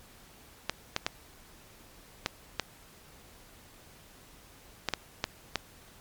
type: clicks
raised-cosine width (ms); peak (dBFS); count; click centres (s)
0.2; -10; 9; 0.696 / 0.964 / 1.065 / 2.261 / 2.597 / 4.887 / 4.937 / 5.241 / 5.557
effects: pink hiss -55 dBFS RMS until 6 s + MP3 96 kbps